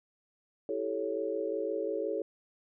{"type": "chord", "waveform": "sine", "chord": "A dominant seventh", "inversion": "second", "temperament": "equal with one note detuned", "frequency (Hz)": [329.6, 392, 437.7, 554.4], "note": ["E4", "G4", "A4", "C#5"], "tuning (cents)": [0, 0, -9, 0], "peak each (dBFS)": [-38, -37, -34, -36], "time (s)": [0.69, 2.22], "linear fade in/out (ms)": 2, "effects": []}